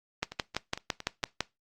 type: two click trains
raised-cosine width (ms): 0.2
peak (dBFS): -21 / -10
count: 5 / 8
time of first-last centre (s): 0.32-1.231 / 0.23-1.406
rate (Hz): 4.39 / 5.95
effects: noise-tail reverb RT60 0.2 s tail -20 dB re dry + Opus 32 kbps